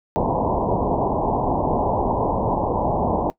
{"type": "low-pass noise", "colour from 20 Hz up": "white", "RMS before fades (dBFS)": -21, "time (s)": [0.16, 3.3], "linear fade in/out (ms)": 0, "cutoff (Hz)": 990, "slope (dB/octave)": 96, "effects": ["noise-tail reverb RT60 0.1 s tail -18 dB re dry"]}